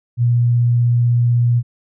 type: tone with vibrato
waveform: sine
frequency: 120 Hz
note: B2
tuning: 49 cents flat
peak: -11 dBFS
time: 0.17-1.63 s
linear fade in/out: 50 ms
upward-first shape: triangle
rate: 16 Hz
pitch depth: 8 cents each way
effects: none